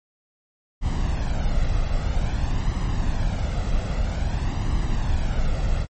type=noise with flanger; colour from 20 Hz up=brown; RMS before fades=-22 dBFS; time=0.81-5.87 s; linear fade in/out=50 ms; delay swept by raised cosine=1 to 1.52 ms; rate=0.51 Hz; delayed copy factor=+0.5; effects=MP3 32 kbps